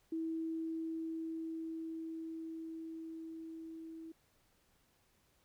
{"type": "tone with level ramp", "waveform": "sine", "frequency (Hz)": 324.5, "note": "E4", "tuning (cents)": -27, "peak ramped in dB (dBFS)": [-35, -46], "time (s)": [0.12, 4.12], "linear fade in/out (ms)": 5, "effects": ["pink hiss -73 dBFS RMS until 5.44 s"]}